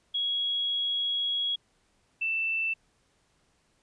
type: tone pair in turn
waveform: sine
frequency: 3322 / 2662 Hz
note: G#7 / E7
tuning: 0 / +16 cents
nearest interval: major third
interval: 384 cents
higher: first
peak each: -26 dBFS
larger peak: neither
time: 0.14-1.56 / 2.21-2.74 s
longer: first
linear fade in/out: 10 ms
effects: pink hiss -69 dBFS RMS until 3.82 s + resampled to 22050 Hz